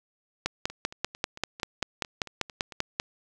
two click trains, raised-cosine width 0.2 ms, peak -24 / -9 dBFS, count 10 / 14, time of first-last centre 0.7-2.722 / 0.46-2.999 s, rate 4.45 / 5.12 Hz, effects none

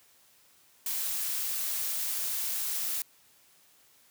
blue noise, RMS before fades -32 dBFS, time 0.86-3.02 s, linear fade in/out 2 ms, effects white hiss -62 dBFS RMS until 4.1 s + high-pass 60 Hz 12 dB/octave

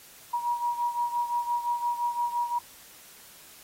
sine beating tone pair, 955 / 960.8 Hz, A#5 / B5, +42 / -48 cents, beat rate 5.8 Hz, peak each -27 / -32 dBFS, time 0.33-2.59 s, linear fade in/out 10 ms, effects white hiss -51 dBFS RMS until 3.63 s + AAC 48 kbps

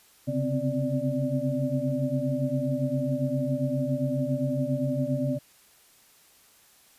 sine tone cluster, 132.9 / 140.3 / 253.9 / 264 / 587 Hz, C3 / C#3 / B3 / C4 / D5, +27 / +21 / +48 / +16 / -1 cents, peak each -31 dBFS, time 0.27-5.39 s, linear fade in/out 20 ms, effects white hiss -58 dBFS RMS until 6.98 s + resampled to 32000 Hz

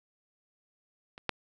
clicks, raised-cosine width 0.3 ms, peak -29 / -12 dBFS, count 2, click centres 1.179 / 1.293 s, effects none

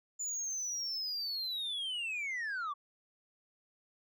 sine linear sweep, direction down, 7040 to 1108.7 Hz, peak -32 dBFS, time 0.19-2.74 s, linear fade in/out 20 ms, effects tanh soft clip ceiling -34 dBFS

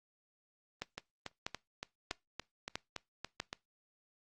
two click trains, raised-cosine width 0.2 ms, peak -19 / -22 dBFS, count 5 / 10, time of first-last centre 0.82-3.401 / 0.98-3.53 s, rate 1.55 / 3.53 Hz, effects noise-tail reverb RT60 0.2 s tail -22 dB re dry + Opus 24 kbps

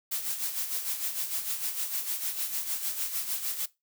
blue noise with tremolo, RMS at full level -30 dBFS, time 0.11-3.66 s, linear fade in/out 10 ms, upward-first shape sine, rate 6.6 Hz, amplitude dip 60%, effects noise-tail reverb RT60 0.2 s tail -19 dB re dry

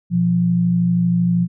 sine tone pair together, 121.82 / 174.61 Hz, B2 / F3, -23 / 0 cents, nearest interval tritone, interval 623 cents, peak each -22 / -14 dBFS, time 0.1-1.48 s, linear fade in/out 50 ms, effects none

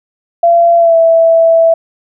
sine tone with pitch glide, 682 to 659.5 Hz, F5 to E5, -41 to +1 cents, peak -4 dBFS, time 0.43-1.74 s, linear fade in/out 5 ms, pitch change -58 cents, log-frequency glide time 0.77-0.96 s, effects none

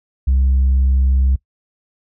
sine tone, 65.9 Hz, C2, 13 cents sharp, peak -9 dBFS, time 0.27-1.36 s, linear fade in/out 10 ms, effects noise-tail reverb RT60 0.1 s tail -22 dB re dry + tanh soft clip ceiling -9 dBFS

